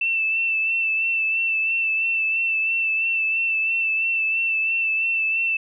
sine tone with vibrato, 2662 Hz, E7, 16 cents sharp, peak -19 dBFS, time 0.01-5.57 s, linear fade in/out 5 ms, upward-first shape sine, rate 3 Hz, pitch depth 27 cents each way, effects none

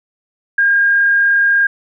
sine tone with frequency modulation, 1615 Hz, G#6, 49 cents flat, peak -9 dBFS, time 0.58-1.67 s, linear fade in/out 5 ms, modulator 36.6 Hz, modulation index 0.35, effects none

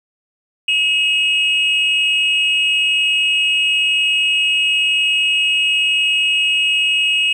sine tone pair together, 2569 / 2872 Hz, E7 / F7, -45 / +48 cents, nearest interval major second, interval 193 cents, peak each -14 dBFS, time 0.68-7.33 s, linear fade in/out 5 ms, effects tanh soft clip ceiling -9 dBFS + 8-bit

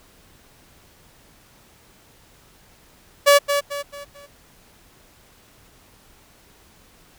sawtooth tone with echo, 571 Hz, D5, 49 cents flat, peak -6 dBFS, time 3.26-3.39 s, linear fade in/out 20 ms, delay 220 ms, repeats 4, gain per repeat -8 dB, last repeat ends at 4.27 s, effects pink hiss -53 dBFS RMS until 7.18 s

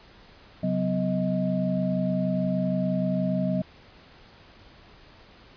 sine tone cluster, 134 / 184.6 / 251.1 / 628 Hz, C3 / F#3 / B3 / D#5, +42 / -4 / +29 / +16 cents, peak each -32 / -25 / -30 / -30 dBFS, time 0.63-3.62 s, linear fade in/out 5 ms, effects pink hiss -52 dBFS RMS until 5.56 s + resampled to 11025 Hz

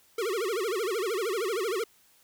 square tone with vibrato, 415.3 Hz, G#4, in tune, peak -28 dBFS, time 0.18-1.84 s, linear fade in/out 5 ms, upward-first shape sine, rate 13 Hz, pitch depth 240 cents each way, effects white hiss -62 dBFS RMS until 2.23 s

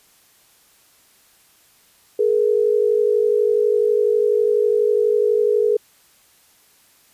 sine tone pair together, 422.3 / 474.4 Hz, G#4 / A#4, +29 / +30 cents, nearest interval major second, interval 201 cents, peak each -16 / -18 dBFS, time 2.19-5.77 s, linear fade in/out 5 ms, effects white hiss -55 dBFS RMS until 7.13 s + resampled to 32000 Hz

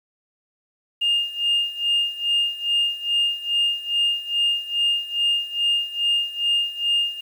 sine tone with tremolo, 2823 Hz, F7, 18 cents sharp, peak -15 dBFS, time 1.01-7.21 s, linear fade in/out 10 ms, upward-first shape sine, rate 2.4 Hz, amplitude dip 85%, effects tanh soft clip ceiling -13 dBFS + 8-bit

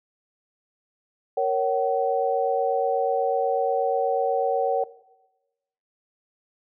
sine chord, F# major, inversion first, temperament equal with one note detuned, 466.2 / 554.4 / 759 Hz, A#4 / C#5 / F#5, 0 / 0 / +44 cents, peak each -25 dBFS, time 1.37-4.84 s, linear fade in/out 5 ms, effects noise-tail reverb RT60 1.0 s tail -18 dB re dry

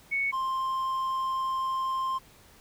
sine / triangle tone pair in turn, 2217 / 1052 Hz, C#7 / C6, 0 / +9 cents, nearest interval octave + minor second, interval 1291 cents, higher first, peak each -25 / -25 dBFS, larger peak neither, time 0.11-0.32 / 0.32-2.19 s, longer second, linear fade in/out 20 ms, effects pink hiss -56 dBFS RMS until 2.6 s

